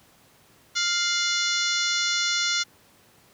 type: harmonic tone with a mistuned harmonic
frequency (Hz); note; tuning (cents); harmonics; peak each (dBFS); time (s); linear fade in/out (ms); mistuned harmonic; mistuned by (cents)
698.5; F5; 0; 2 / 3 / 4 / 5 / 6 / 7 / 8 / 9 / 10; -29 / -30 / -34 / -29 / -29 / -35 / -30 / -35 / -35; 0.75-2.64; 20; 4; +70
effects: pink hiss -57 dBFS RMS until 3.33 s + high-pass 80 Hz 12 dB/octave